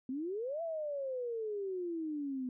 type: exponential two-way sweep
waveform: sine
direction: up then down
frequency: 248.9 to 678 to 248.9 Hz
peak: -35 dBFS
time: 0.09-2.49 s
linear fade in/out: 2 ms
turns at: 0.62 s
effects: none